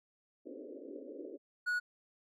pink band-pass noise, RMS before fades -47 dBFS, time 0.45-1.38 s, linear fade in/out 20 ms, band 250 to 570 Hz, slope 96 dB/octave
triangle tone, 1460 Hz, F#6, 24 cents flat, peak -29 dBFS, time 1.66-1.8 s, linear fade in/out 20 ms
effects none

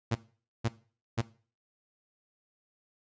sawtooth tone bursts, 114.9 Hz, A#2, 25 cents flat, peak -22 dBFS, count 3, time 0.11-1.216 s, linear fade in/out 10 ms, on 42 ms, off 490 ms, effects noise-tail reverb RT60 0.4 s tail -18 dB re dry + resampled to 16000 Hz

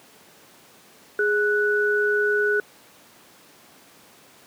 sine tone pair together, 415.3 / 1480 Hz, G#4 / F#6, 0 / 0 cents, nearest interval octave + minor seventh, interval 2200 cents, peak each -21 dBFS, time 1.19-2.6 s, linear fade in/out 2 ms, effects pink hiss -51 dBFS RMS until 4.46 s + high-pass 200 Hz 12 dB/octave

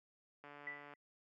click train, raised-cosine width 0.5 ms, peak -39 dBFS, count 73, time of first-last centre 0.44-0.937 s, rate 145 Hz
sine tone with exponential decay, 1975.5 Hz, B6, in tune, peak -39 dBFS, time 0.67-0.96 s, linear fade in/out 2 ms, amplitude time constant 61 ms
effects high-pass 200 Hz 12 dB/octave

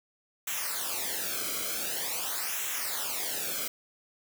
white noise with flanger, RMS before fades -33 dBFS, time 0.47-3.68 s, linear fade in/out 5 ms, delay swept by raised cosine 0.21 to 1.12 ms, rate 0.46 Hz, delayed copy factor -0.8, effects none

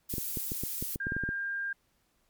violet noise, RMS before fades -35 dBFS, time 0.09-0.96 s, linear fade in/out 10 ms
clicks, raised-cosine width 3 ms, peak -22 dBFS, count 12, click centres 0.139 / 0.182 / 0.372 / 0.519 / 0.636 / 0.825 / 0.959 / 1.069 / 1.121 / 1.166 / 1.237 / 1.29 s
sine tone, 1602 Hz, G6, 37 cents sharp, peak -31 dBFS, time 1-1.73 s, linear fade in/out 5 ms
effects pink hiss -72 dBFS RMS until 2.29 s + MP3 96 kbps

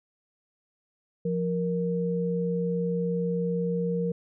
sine tone pair together, 174.61 / 468 Hz, F3 / A#4, 0 / +7 cents, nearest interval octave + perfect fourth, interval 1707 cents, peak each -27 / -28 dBFS, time 1.25-4.12 s, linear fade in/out 5 ms, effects none

